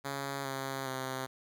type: tone with pitch steps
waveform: 5% pulse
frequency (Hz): 138.59 / 134.96 / 131.42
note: C#3 / C#3 / C3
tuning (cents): 0 / -46 / +8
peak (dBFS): -24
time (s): 0.04-1.27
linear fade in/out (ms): 20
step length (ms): 410
effects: none